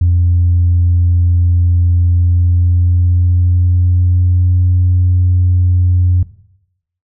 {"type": "tone with pitch glide", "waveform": "sine", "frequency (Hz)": [87.3, 89.96], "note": ["F2", "F#2"], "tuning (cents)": [0, -48], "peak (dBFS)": -6, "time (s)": [0.01, 6.23], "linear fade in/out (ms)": 5, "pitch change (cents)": 52, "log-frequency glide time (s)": [2.08, 4.57], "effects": ["noise-tail reverb RT60 0.8 s tail -17 dB re dry", "tanh soft clip ceiling -4 dBFS"]}